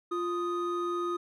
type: tone pair together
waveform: triangle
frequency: 349.2 / 1244.5 Hz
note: F4 / D#6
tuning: 0 / 0 cents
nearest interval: octave + minor seventh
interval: 2200 cents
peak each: -29 / -31 dBFS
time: 0.11-1.17 s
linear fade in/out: 10 ms
effects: none